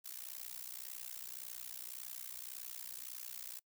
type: noise with amplitude modulation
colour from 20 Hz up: blue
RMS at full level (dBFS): -43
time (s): 0.04-3.6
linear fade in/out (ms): 20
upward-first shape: sine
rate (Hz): 61.8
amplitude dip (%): 100
effects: noise-tail reverb RT60 0.1 s tail -24 dB re dry